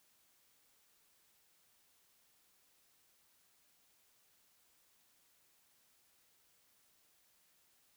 silence, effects white hiss -72 dBFS RMS until 7.96 s

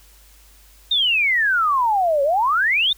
sine exponential two-way sweep, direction down then up, 3729 to 543 to 3729 Hz, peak -15 dBFS, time 0.91-2.93 s, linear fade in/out 5 ms, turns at 2.23 s, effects added 50 Hz sine -49 dBFS peak until 2.97 s + white hiss -52 dBFS RMS until 2.97 s

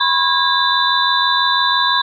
sine tone cluster, 991 / 1077 / 1635 / 3581 / 3951 Hz, B5 / C6 / G#6 / A7 / B7, +6 / +50 / -28 / +30 / 0 cents, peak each -19 dBFS, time 0-2.02 s, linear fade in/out 10 ms, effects none

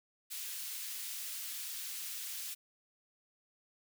white high-pass noise, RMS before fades -42 dBFS, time 0.3-2.55 s, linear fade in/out 20 ms, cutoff 2200 Hz, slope 12 dB/octave, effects none

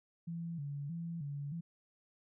sine tone with vibrato, 154.9 Hz, D#3, 7 cents flat, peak -38 dBFS, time 0.27-1.61 s, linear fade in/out 10 ms, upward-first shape square, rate 1.6 Hz, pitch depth 140 cents each way, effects none

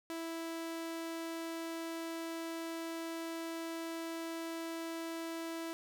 sawtooth tone, 329.6 Hz, E4, in tune, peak -35 dBFS, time 0.1-5.73 s, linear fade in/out 0 ms, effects none

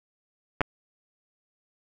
clicks, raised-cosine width 0.5 ms, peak -8 dBFS, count 2, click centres 0.608 / 0.615 s, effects none

